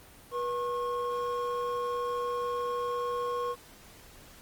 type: tone pair together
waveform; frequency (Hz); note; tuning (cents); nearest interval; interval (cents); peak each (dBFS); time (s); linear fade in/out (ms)
triangle; 484.8 / 1084; B4 / C#6; -32 / -39; octave + major second; 1393; -30 / -31; 0.31-3.56; 50
effects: pink hiss -53 dBFS RMS until 4.41 s + Opus 24 kbps